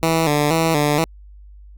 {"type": "tone with vibrato", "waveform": "10% pulse", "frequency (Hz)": 155.1, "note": "D#3", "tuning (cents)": -5, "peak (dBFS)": -7, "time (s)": [0.03, 1.04], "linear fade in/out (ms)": 0, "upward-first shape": "square", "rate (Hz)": 2.1, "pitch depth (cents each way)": 87, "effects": ["added 50 Hz sine -39 dBFS peak until 1.77 s", "Opus 48 kbps"]}